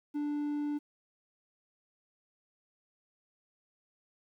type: tone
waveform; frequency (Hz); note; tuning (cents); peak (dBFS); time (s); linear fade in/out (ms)
triangle; 293.6; D4; 0; -29; 0.14-0.79; 20
effects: 11-bit